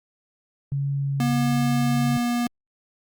sine tone with vibrato, 139.3 Hz, C#3, 9 cents sharp, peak -22 dBFS, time 0.72-2.17 s, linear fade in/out 0 ms, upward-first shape triangle, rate 1.5 Hz, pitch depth 9 cents each way
square tone, 240 Hz, B3, 49 cents flat, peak -22 dBFS, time 1.2-2.47 s, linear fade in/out 2 ms
effects Opus 48 kbps

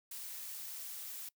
blue noise, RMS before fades -45 dBFS, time 0.11-1.29 s, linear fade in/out 5 ms, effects noise-tail reverb RT60 0.1 s tail -23 dB re dry

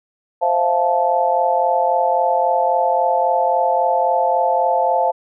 sine chord, F major seventh, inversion second, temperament just, 523.8 / 654.8 / 698.5 / 873.1 Hz, C5 / E5 / F5 / A5, +2 / -12 / 0 / -14 cents, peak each -20 / -23 / -18 / -18 dBFS, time 0.41-5.12 s, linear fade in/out 20 ms, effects none

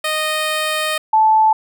10% pulse / sine tone pair in turn, 619 / 873.5 Hz, D#5 / A5, -9 / -13 cents, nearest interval tritone, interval 596 cents, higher second, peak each -9 dBFS, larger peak neither, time 0.04-0.98 / 1.13-1.53 s, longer first, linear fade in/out 5 ms, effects none

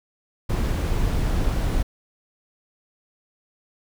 brown noise, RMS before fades -22 dBFS, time 0.49-1.83 s, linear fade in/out 10 ms, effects none

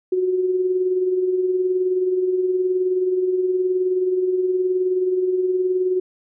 sine tone with tremolo, 368.4 Hz, F#4, 7 cents flat, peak -15 dBFS, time 0.12-6 s, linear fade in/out 5 ms, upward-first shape sine, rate 19 Hz, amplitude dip 45%, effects none

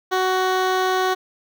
15% pulse tone with notch filter, 372.8 Hz, F#4, 13 cents sharp, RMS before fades -20 dBFS, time 0.11-1.15 s, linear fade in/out 20 ms, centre 10000 Hz, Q 0.55, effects none

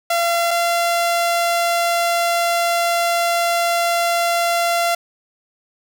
sawtooth tone pair in turn, 683 / 686 Hz, F5 / F5, -39 / -31 cents, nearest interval unison, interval 8 cents, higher second, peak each -12 dBFS, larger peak neither, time 0.1-0.51 / 0.51-4.95 s, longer second, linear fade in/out 5 ms, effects none

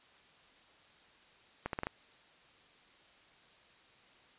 accelerating click train, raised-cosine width 0.5 ms, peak -20 dBFS, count 5, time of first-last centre 1.66-1.869 s, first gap 72 ms, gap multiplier 0.79, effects white hiss -62 dBFS RMS until 4.38 s + resampled to 8000 Hz

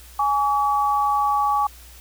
sine tone pair together, 831 / 1139.3 Hz, G#5 / C#6, +1 / +47 cents, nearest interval perfect fourth, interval 546 cents, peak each -20 dBFS, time 0.19-1.67 s, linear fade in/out 5 ms, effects added 60 Hz sine -44 dBFS peak until 2 s + white hiss -47 dBFS RMS until 2 s

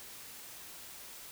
silence, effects white hiss -49 dBFS RMS until 1.31 s

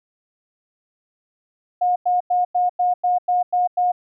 sine tone bursts, 719 Hz, F#5, 50 cents flat, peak -15 dBFS, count 9, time 1.81-3.92 s, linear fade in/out 10 ms, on 150 ms, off 95 ms, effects none

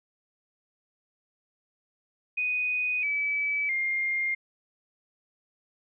sine tone with pitch steps, 2489 / 2296 / 2117 Hz, D#7 / D7 / C7, 0 / -40 / +20 cents, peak -25 dBFS, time 2.37-4.35 s, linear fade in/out 10 ms, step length 660 ms, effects none

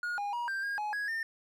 triangle tone with pitch steps, 1437 / 815 / 956 / 1577 / 1625 / 842 / 1663 / 1809 Hz, F6 / G#5 / A#5 / G6 / G#6 / G#5 / G#6 / A6, +49 / -33 / +43 / +10 / -38 / +24 / +2 / +48 cents, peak -30 dBFS, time 0.03-1.23 s, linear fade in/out 2 ms, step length 150 ms, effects none

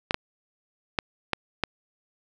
clicks, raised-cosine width 0.3 ms, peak -7 dBFS, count 5, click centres 0.109 / 0.144 / 0.988 / 1.333 / 1.637 s, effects none

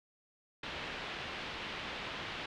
white low-pass noise, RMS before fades -42 dBFS, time 0.63-2.46 s, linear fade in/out 5 ms, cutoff 3400 Hz, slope 24 dB/octave, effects none

